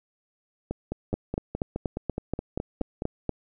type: two click trains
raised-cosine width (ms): 2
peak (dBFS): -16 / -13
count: 12 / 10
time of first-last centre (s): 0.71-3.021 / 1.14-3.293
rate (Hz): 4.76 / 4.18
effects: none